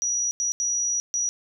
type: tone bursts at uneven times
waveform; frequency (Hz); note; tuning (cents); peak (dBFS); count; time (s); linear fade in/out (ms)
sine; 5820; F#8; -29; -22; 4; 0.02-0.31 / 0.4-0.52 / 0.6-1 / 1.14-1.29; 0
effects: none